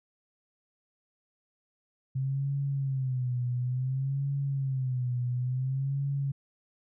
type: tone with vibrato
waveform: sine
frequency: 131.2 Hz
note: C3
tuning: 5 cents sharp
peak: -27 dBFS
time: 2.15-6.32 s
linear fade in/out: 10 ms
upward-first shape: sine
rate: 0.57 Hz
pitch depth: 110 cents each way
effects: none